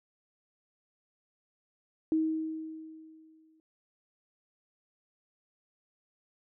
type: tone with exponential decay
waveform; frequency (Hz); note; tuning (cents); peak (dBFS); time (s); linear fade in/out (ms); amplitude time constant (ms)
sine; 317.2; D#4; +33; -23; 2.12-3.6; 1; 320
effects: none